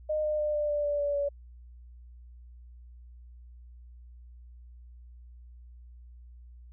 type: tone with pitch steps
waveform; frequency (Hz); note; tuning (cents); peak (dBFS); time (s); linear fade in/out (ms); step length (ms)
sine; 613 / 606.7 / 600.4 / 594.2 / 588 / 581.9 / 575.9 / 570; D#5 / D#5 / D5 / D5 / D5 / D5 / D5 / C#5; -26 / -44 / +38 / +20 / +2 / -16 / -34 / +48; -26; 0.09-1.29; 10; 150
effects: added 60 Hz sine -47 dBFS peak until 6.72 s